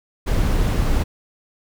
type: noise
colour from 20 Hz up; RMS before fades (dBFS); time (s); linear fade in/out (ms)
brown; -18; 0.26-1.04; 20
effects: none